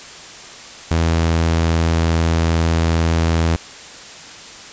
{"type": "tone", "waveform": "sawtooth", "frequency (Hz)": 82.41, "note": "E2", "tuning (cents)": 0, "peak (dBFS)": -10, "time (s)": [0.91, 3.56], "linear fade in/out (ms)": 0, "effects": ["white hiss -36 dBFS RMS until 4.72 s", "resampled to 16000 Hz"]}